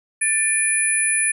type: tone cluster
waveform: sine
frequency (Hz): 1766 / 2401 / 10010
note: A6 / D7 / D#9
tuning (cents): +6 / +38 / +9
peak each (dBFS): -25 / -24 / -18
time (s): 0.21-1.32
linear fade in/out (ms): 10
effects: none